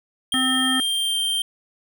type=tone with pitch glide; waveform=square; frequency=3208 to 3160 Hz; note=G7 to G7; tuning=+39 to +13 cents; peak=-21 dBFS; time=0.32-1.42 s; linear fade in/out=2 ms; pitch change=-26 cents; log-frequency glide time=0.55-1.19 s
type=harmonic tone; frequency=259.3 Hz; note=C4; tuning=15 cents flat; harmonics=1 / 3 / 5 / 7; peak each=-23 / -33 / -29 / -26 dBFS; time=0.34-0.8 s; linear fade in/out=0 ms
effects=none